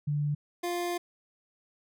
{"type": "tone pair in turn", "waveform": ["sine", "25% pulse"], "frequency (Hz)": [146.83, 349.9], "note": ["D3", "F4"], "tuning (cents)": [0, 3], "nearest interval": "octave + minor third", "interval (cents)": 1503, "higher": "second", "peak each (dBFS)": -26, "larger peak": "neither", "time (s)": [[0.07, 0.35], [0.63, 0.98]], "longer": "second", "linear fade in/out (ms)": 10, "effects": []}